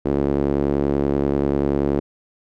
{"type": "tone with band-pass filter", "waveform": "sawtooth", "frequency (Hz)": 70.4, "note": "C#2", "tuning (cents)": 27, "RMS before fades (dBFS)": -20, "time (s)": [0.05, 2], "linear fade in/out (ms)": 10, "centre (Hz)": 360, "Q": 1.9, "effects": []}